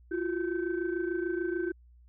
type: tone cluster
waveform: sine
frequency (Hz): 339.2 / 366 / 1542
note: E4 / F#4 / G6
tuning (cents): +50 / -19 / -29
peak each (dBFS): -31 / -32 / -39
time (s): 0.11-1.72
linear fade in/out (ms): 10
effects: tanh soft clip ceiling -20 dBFS + added 60 Hz sine -54 dBFS peak until 2.08 s